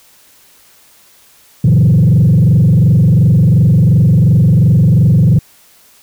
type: tone with frequency modulation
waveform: sine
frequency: 138.59 Hz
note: C#3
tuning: in tune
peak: -3 dBFS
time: 1.64-5.39 s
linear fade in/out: 5 ms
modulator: 22.8 Hz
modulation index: 1.7
effects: tanh soft clip ceiling -3 dBFS + white hiss -46 dBFS RMS until 6.02 s